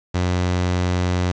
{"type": "tone", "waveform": "sawtooth", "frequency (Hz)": 90, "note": "F#2", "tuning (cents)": -47, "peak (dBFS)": -14, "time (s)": [0.14, 1.32], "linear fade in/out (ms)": 10, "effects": ["resampled to 16000 Hz", "7-bit"]}